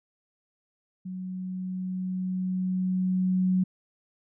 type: tone with level ramp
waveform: sine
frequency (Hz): 185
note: F#3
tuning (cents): 0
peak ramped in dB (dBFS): -33 to -20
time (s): 1.05-3.64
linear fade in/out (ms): 10
effects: none